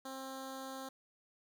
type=tone with notch filter; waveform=10% pulse; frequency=265.6 Hz; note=C4; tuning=26 cents sharp; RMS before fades=-45 dBFS; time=0.05-0.89 s; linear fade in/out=5 ms; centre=2100 Hz; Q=1.7; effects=none